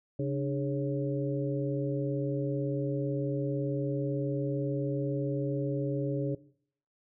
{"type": "harmonic tone with a mistuned harmonic", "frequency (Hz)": 137.9, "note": "C#3", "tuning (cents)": -9, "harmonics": [1, 2, 3, 4], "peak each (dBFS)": [-31, -34, -36, -37], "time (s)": [0.19, 6.35], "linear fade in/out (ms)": 5, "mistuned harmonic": 2, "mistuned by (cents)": 120, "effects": ["noise-tail reverb RT60 0.6 s tail -19 dB re dry"]}